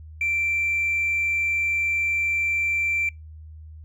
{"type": "tone with hard clipping", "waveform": "triangle", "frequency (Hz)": 2349, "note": "D7", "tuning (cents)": 0, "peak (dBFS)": -21, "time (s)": [0.21, 3.09], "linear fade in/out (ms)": 2, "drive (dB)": 2, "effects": ["noise-tail reverb RT60 0.2 s tail -26 dB re dry", "added 78 Hz sine -39 dBFS peak until 3.84 s"]}